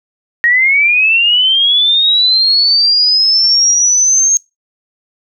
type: linear sweep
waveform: sine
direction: up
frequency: 1864.7 to 6480 Hz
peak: -7 dBFS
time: 0.44-4.37 s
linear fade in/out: 0 ms
effects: noise-tail reverb RT60 0.2 s tail -22 dB re dry